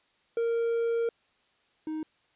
triangle tone pair in turn, 463.8 / 312.4 Hz, A#4 / D#4, -9 / +7 cents, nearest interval perfect fifth, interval 684 cents, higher first, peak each -23 / -29 dBFS, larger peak first, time 0.37-1.09 / 1.87-2.03 s, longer first, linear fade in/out 2 ms, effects white hiss -68 dBFS RMS until 2.35 s + resampled to 8000 Hz

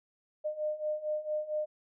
sine beating tone pair, 606 / 610.4 Hz, D#5 / D#5, -46 / -33 cents, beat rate 4.4 Hz, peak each -36 / -33 dBFS, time 0.44-1.66 s, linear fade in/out 20 ms, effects none

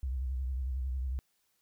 sine tone with vibrato, 64.7 Hz, C2, 19 cents flat, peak -31 dBFS, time 0.03-1.19 s, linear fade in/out 0 ms, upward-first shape sine, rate 11 Hz, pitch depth 91 cents each way, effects white hiss -75 dBFS RMS until 1.61 s

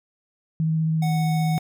sine tone with vibrato, 159.5 Hz, D#3, 43 cents sharp, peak -19 dBFS, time 0.6-1.58 s, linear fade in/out 0 ms, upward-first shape sine, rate 15 Hz, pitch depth 12 cents each way
square tone, 738 Hz, F#5, 5 cents flat, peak -29 dBFS, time 1.02-1.59 s, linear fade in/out 5 ms
effects none

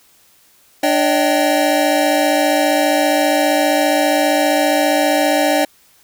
square tone cluster, 295.6 / 567 / 622 / 776 Hz, D4 / C#5 / D#5 / G5, +11 / +39 / -1 / -18 cents, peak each -19 dBFS, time 0.83-5.65 s, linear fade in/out 5 ms, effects white hiss -52 dBFS RMS until 6.03 s

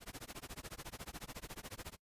pink noise with tremolo, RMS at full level -45 dBFS, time 0-1.97 s, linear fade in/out 50 ms, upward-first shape sine, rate 14 Hz, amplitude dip 100%, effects noise-tail reverb RT60 0.1 s tail -25 dB re dry + resampled to 32000 Hz

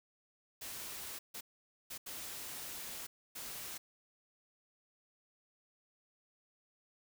white noise bursts at uneven times, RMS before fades -45 dBFS, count 5, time 0.61-1.19 / 1.34-1.41 / 1.9-1.98 / 2.06-3.07 / 3.35-3.78 s, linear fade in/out 10 ms, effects none

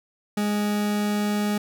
40% pulse tone, 207.7 Hz, G#3, in tune, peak -21 dBFS, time 0.37-1.58 s, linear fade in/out 5 ms, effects none

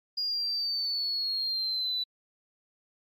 sine exponential sweep, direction down, 4869 to 3957 Hz, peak -27 dBFS, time 0.17-2.04 s, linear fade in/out 10 ms, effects tanh soft clip ceiling -23 dBFS + AAC 48 kbps

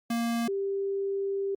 square / sine tone pair in turn, 233.1 / 394.1 Hz, A#3 / G4, 0 / +9 cents, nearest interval major sixth, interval 909 cents, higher second, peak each -27 dBFS, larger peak neither, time 0.1-0.48 / 0.48-1.55 s, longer second, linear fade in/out 5 ms, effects Opus 48 kbps

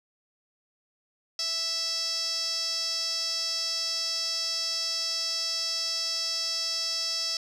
sawtooth tone with band-pass filter, 659.3 Hz, E5, in tune, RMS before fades -30 dBFS, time 1.39-7.37 s, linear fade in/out 2 ms, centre 5100 Hz, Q 9.1, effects none

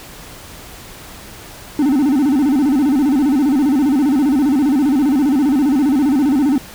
triangle tone with vibrato, 278 Hz, C#4, 5 cents sharp, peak -9 dBFS, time 1.79-6.58 s, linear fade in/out 2 ms, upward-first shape square, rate 15 Hz, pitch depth 130 cents each way, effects pink hiss -36 dBFS RMS until 6.74 s

